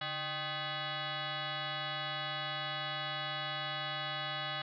sine tone with frequency modulation, 1069 Hz, C6, 37 cents sharp, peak -35 dBFS, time 0.01-4.62 s, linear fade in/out 5 ms, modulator 463 Hz, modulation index 6.1, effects none

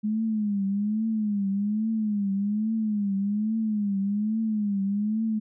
sine tone with vibrato, 208.9 Hz, G#3, 10 cents sharp, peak -23 dBFS, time 0.03-5.4 s, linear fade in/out 20 ms, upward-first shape triangle, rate 1.2 Hz, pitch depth 130 cents each way, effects none

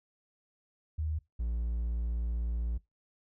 sine / triangle tone pair in turn, 77.8 / 57.97 Hz, D#2 / A#1, 0 / -9 cents, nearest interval perfect fourth, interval 509 cents, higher first, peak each -30 / -28 dBFS, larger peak second, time 0.98-1.19 / 1.39-2.78 s, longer second, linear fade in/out 10 ms, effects noise-tail reverb RT60 0.2 s tail -22 dB re dry

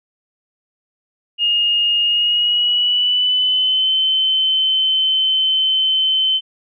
sine tone with pitch glide, 2847 to 3069 Hz, F7 to G7, +33 to -37 cents, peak -13 dBFS, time 1.38-6.41 s, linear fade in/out 50 ms, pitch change +130 cents, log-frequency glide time 2.04-3.91 s, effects none

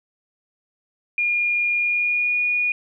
sine tone with pitch glide, 2422 to 2449 Hz, D#7 to D#7, -47 to -28 cents, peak -18 dBFS, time 1.18-2.72 s, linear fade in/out 2 ms, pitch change +19 cents, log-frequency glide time 1.76-2.39 s, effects none

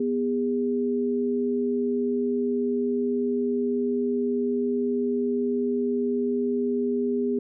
sine tone pair together, 245.9 / 407.6 Hz, B3 / G#4, -7 / -32 cents, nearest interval major sixth, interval 875 cents, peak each -25 dBFS, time 0-7.39 s, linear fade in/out 5 ms, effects none

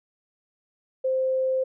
sine tone, 522 Hz, C5, 4 cents flat, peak -21 dBFS, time 1.04-1.64 s, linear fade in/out 10 ms, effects none

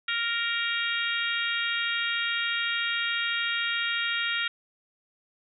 harmonic tone, 466.2 Hz, A#4, in tune, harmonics 3 / 4 / 5 / 6 / 7 / 8, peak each -31 / -32 / -33 / -34 / -34 / -35 dBFS, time 0.08-4.48 s, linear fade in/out 5 ms, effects none

